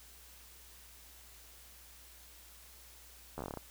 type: slowing click train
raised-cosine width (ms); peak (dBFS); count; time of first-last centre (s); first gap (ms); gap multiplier
1; -26; 10; 3.38-3.573; 12; 1.14
effects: added 60 Hz sine -60 dBFS peak until 3.7 s + white hiss -57 dBFS RMS until 3.7 s